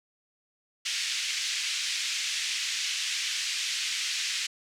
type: band-pass noise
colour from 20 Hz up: pink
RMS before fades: -31 dBFS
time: 0.85-4.47 s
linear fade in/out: 10 ms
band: 2200 to 7100 Hz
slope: 24 dB/octave
effects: none